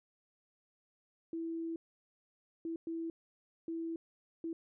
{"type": "tone bursts at uneven times", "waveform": "sine", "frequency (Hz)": 329.6, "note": "E4", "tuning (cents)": 0, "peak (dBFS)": -36, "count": 5, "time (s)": [[1.33, 1.76], [2.65, 2.76], [2.87, 3.1], [3.68, 3.96], [4.44, 4.53]], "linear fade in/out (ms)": 2, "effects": []}